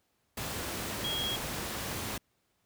sine tone in noise, 3281 Hz, G#7, 22 cents flat, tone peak -32 dBFS, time 1.04-1.36 s, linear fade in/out 5 ms, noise pink, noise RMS -36 dBFS, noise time 0.37-2.18 s, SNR +1 dB, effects pink hiss -75 dBFS RMS until 2.65 s + high-pass 60 Hz 12 dB/octave

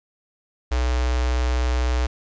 square tone with notch filter, 62 Hz, B1, 7 cents sharp, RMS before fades -21 dBFS, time 0.71-2.07 s, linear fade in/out 10 ms, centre 180 Hz, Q 0.57, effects resampled to 16000 Hz + 9-bit

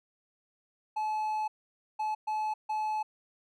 triangle tone bursts at uneven times, 860 Hz, A5, 40 cents flat, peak -27 dBFS, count 4, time 0.96-1.48 / 1.99-2.15 / 2.27-2.54 / 2.69-3.03 s, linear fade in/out 10 ms, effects none

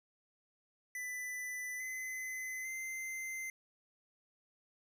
square tone with pitch steps, 1994 / 2035 / 2076 Hz, B6 / C7 / C7, +16 / -49 / -14 cents, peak -40 dBFS, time 0.95-3.5 s, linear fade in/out 2 ms, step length 850 ms, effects none

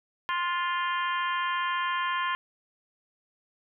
harmonic tone with a mistuned harmonic, 349.2 Hz, F4, in tune, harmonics 3 / 4 / 5 / 6 / 7 / 8 / 9, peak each -28 / -36 / -33 / -40 / -42 / -42 / -39 dBFS, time 0.29-2.35 s, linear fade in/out 0 ms, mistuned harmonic 4, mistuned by +27 cents, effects none

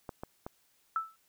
clicks, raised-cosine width 1 ms, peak -25 dBFS, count 3, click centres 0.092 / 0.235 / 0.465 s
sine tone with exponential decay, 1318.5 Hz, E6, in tune, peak -25 dBFS, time 0.96-1.16 s, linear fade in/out 1 ms, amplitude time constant 42 ms
effects white hiss -70 dBFS RMS until 1.28 s

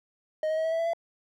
triangle tone with pitch steps, 622.3 / 630.6 / 639.1 / 647.6 / 656.3 / 665 / 673.9 Hz, D#5 / D#5 / D#5 / E5 / E5 / E5 / E5, 0 / +23 / +46 / -31 / -8 / +15 / +38 cents, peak -23 dBFS, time 0.43-0.934 s, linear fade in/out 2 ms, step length 72 ms, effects none

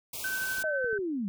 white band-stop noise, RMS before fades -38 dBFS, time 0.13-0.63 s, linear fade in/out 5 ms, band 1200 to 2200 Hz, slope 96 dB/octave
sine tone with tremolo, 1533 Hz, G6, 39 cents flat, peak -29 dBFS, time 0.24-0.98 s, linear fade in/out 5 ms, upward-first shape sine, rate 12 Hz, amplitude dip 25%
clicks, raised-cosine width 3 ms, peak -36 dBFS, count 4, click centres 0.583 / 0.844 / 0.93 / 0.99 s
sine linear sweep, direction down, 641 to 185 Hz, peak -29 dBFS, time 0.64-1.28 s, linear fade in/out 0 ms
effects none

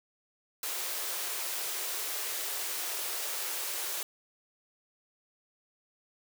white high-pass noise, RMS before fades -35 dBFS, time 0.63-4.03 s, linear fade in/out 2 ms, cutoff 330 Hz, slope 96 dB/octave, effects none

